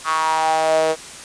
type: tone with high-pass filter sweep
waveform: sawtooth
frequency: 159 Hz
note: D#3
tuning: 38 cents sharp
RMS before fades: -18 dBFS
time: 0.04-0.96 s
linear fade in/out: 50 ms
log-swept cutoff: 1200 to 520 Hz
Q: 6.7
effects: white hiss -36 dBFS RMS until 1.24 s + resampled to 22050 Hz